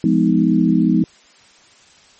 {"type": "chord", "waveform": "sine", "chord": "F half-diminished seventh", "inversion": "none", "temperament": "just", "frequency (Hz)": [174.61, 209.5, 251.4, 314.3], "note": ["F3", "Ab3", "Cb4", "Eb4"], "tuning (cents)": [0, 15, 31, 18], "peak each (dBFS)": -17, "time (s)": [0.04, 1.04], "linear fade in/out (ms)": 2, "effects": ["white hiss -49 dBFS RMS until 2.19 s", "MP3 32 kbps"]}